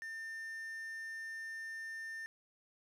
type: tone with quantisation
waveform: triangle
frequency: 1800 Hz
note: A6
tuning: 39 cents sharp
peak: -40 dBFS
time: 0.02-2.26 s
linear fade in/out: 0 ms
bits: 10
effects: none